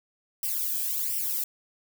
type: noise with flanger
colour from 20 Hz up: violet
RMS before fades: -29 dBFS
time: 0.43-1.44 s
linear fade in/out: 2 ms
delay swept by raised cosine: 0.37 to 1.25 ms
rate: 1.4 Hz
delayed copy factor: +0.95
effects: none